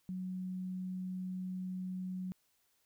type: tone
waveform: sine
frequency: 184.7 Hz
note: F#3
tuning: 3 cents flat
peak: -37 dBFS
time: 0.09-2.32 s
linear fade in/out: 0 ms
effects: white hiss -75 dBFS RMS until 2.85 s